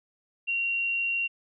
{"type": "tone", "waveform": "sine", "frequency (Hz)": 2753, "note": "F7", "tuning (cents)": -25, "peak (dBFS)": -25, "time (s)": [0.47, 1.28], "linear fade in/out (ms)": 20, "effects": []}